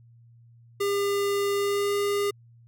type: tone with pitch glide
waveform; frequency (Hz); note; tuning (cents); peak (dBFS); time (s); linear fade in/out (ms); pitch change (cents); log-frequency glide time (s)
square; 402.1 to 405.8; G4 to G#4; +44 to -40; -24; 0.8-2.31; 10; +16; 1.54-1.94
effects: added 117 Hz sine -51 dBFS peak until 2.67 s